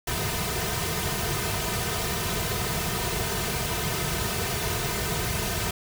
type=noise with comb filter; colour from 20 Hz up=pink; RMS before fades=-28 dBFS; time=0.07-5.71 s; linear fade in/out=5 ms; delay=3.6 ms; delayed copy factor=-0.95; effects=none